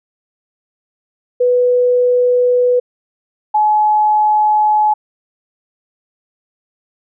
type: tone pair in turn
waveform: sine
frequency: 493.9 / 850 Hz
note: B4 / G#5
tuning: 0 / +40 cents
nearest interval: major sixth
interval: 940 cents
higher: second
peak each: -9 dBFS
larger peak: neither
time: 1.4-2.8 / 3.54-4.94 s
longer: neither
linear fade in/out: 10 ms
effects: none